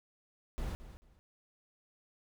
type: noise with echo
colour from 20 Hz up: brown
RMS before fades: -37 dBFS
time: 0.58-0.75 s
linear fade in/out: 0 ms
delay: 220 ms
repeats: 2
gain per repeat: -13 dB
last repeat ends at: 1.19 s
effects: none